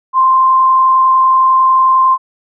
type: tone with frequency modulation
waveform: sine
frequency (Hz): 1046.5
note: C6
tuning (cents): 0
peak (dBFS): -6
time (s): 0.13-2.18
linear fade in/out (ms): 50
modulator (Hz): 31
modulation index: 0.34
effects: none